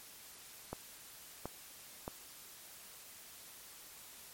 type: clicks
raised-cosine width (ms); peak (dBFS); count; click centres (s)
1; -25; 3; 0.73 / 1.456 / 2.079
effects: white hiss -54 dBFS RMS until 4.33 s + MP3 64 kbps